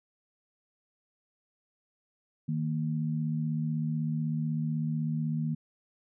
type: tone pair together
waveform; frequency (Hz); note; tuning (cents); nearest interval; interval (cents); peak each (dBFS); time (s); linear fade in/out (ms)
sine; 155.56 / 231.6; D#3 / A#3; 0 / -11; perfect fifth; 689; -29 / -33; 2.48-5.55; 10
effects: none